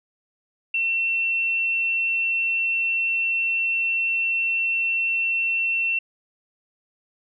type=tone; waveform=sine; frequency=2703 Hz; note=E7; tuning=43 cents sharp; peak=-20 dBFS; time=0.74-5.99 s; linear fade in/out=5 ms; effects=none